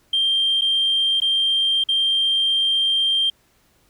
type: tone with dropouts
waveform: sine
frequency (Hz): 3174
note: G7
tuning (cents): +21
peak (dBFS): -15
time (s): 0.13-3.3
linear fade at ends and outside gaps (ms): 5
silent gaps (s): 0.611-0.618 / 1.202-1.218 / 1.839-1.887
effects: tanh soft clip ceiling -12 dBFS + pink hiss -60 dBFS RMS until 3.89 s